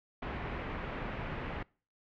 pink low-pass noise, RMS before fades -39 dBFS, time 0.22-1.63 s, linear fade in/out 5 ms, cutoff 2500 Hz, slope 24 dB/octave, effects noise-tail reverb RT60 0.4 s tail -25 dB re dry

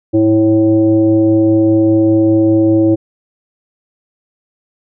sine tone with frequency modulation, 327.5 Hz, E4, 11 cents flat, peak -7 dBFS, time 0.13-2.96 s, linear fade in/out 20 ms, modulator 220 Hz, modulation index 0.66, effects none

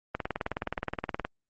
click train, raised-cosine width 0.5 ms, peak -15 dBFS, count 22, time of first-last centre 0.15-1.249 s, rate 19.1 Hz, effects Opus 24 kbps

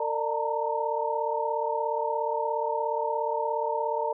sine tone cluster, 454.2 / 596 / 897 / 934 Hz, A#4 / D5 / A5 / A#5, -45 / +25 / +33 / +3 cents, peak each -31 dBFS, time 0-4.13 s, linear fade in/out 5 ms, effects none

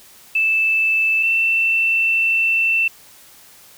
sine tone pair in turn, 2637 / 2677 Hz, E7 / E7, 0 / +26 cents, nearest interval unison, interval 26 cents, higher second, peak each -14 dBFS, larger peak neither, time 0.35-1.23 / 1.23-2.88 s, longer second, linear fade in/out 5 ms, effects white hiss -46 dBFS RMS until 3.77 s

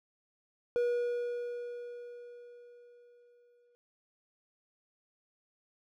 triangle tone with exponential decay, 482.2 Hz, B4, 41 cents flat, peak -24 dBFS, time 0.76-3.75 s, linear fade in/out 0 ms, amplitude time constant 650 ms, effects none

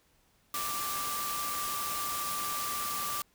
sine tone in noise, 1174.7 Hz, D6, in tune, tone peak -35 dBFS, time 0.54-3.22 s, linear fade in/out 2 ms, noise white, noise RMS -36 dBFS, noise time 0.54-3.22 s, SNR -2 dB, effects pink hiss -68 dBFS RMS until 3.34 s

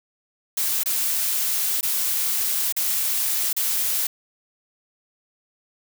blue noise with dropouts, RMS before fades -23 dBFS, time 0.57-4.07 s, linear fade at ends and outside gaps 5 ms, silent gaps 0.835-0.858 / 1.81-1.829 / 2.725-2.764 / 3.529-3.565 s, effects none

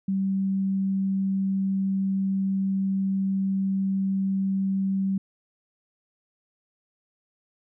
sine tone, 193.3 Hz, G3, 24 cents flat, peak -22 dBFS, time 0.08-5.18 s, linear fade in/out 5 ms, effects none

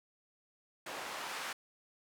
white noise with band-pass filter sweep, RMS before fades -42 dBFS, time 0.86-1.53 s, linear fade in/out 5 ms, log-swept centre 730 to 1300 Hz, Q 0.74, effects none

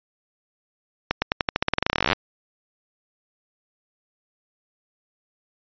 accelerating click train, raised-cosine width 0.3 ms, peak -3 dBFS, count 26, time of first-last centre 1.11-2.131 s, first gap 110 ms, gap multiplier 0.9, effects resampled to 11025 Hz

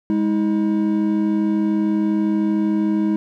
triangle tone pair together, 206.1 / 319 Hz, G#3 / D#4, -13 / +43 cents, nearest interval minor sixth, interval 756 cents, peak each -17 dBFS, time 0.1-3.16 s, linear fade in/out 0 ms, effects none

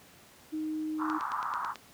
sine tone, 311.1 Hz, D#4, in tune, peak -31 dBFS, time 0.52-1.19 s, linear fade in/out 20 ms
white band-pass noise, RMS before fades -34 dBFS, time 0.98-1.75 s, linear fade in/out 50 ms, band 920 to 1300 Hz, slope 48 dB/octave
click train, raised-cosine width 0.2 ms, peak -24 dBFS, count 7, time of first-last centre 1.1-1.757 s, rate 9.13 Hz
effects pink hiss -56 dBFS RMS until 1.93 s + high-pass 100 Hz 12 dB/octave

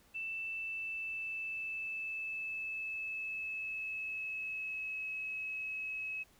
sine tone with pitch glide, 2656 to 2571 Hz, E7 to E7, +12 to -44 cents, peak -37 dBFS, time 0.14-6.24 s, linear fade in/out 20 ms, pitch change -56 cents, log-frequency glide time 0.44-5.1 s, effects pink hiss -66 dBFS RMS until 6.39 s

